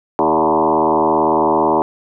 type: tone with frequency modulation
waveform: sine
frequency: 647 Hz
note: E5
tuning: 32 cents flat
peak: -11 dBFS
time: 0.19-1.82 s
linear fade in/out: 0 ms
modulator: 77.9 Hz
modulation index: 4.8
effects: none